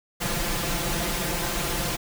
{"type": "noise with comb filter", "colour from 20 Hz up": "pink", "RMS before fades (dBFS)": -27, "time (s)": [0.2, 1.97], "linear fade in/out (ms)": 20, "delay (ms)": 5.8, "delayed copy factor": 1, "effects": []}